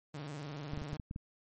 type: tone with vibrato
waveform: sawtooth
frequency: 146.6 Hz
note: D3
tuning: 3 cents flat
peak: -37 dBFS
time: 0.14-0.97 s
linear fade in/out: 5 ms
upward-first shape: square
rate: 20 Hz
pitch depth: 93 cents each way
type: clicks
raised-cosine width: 5 ms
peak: -28 dBFS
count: 7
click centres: 0.735 / 0.776 / 0.818 / 0.931 / 0.998 / 1.111 / 1.161 s
effects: MP3 32 kbps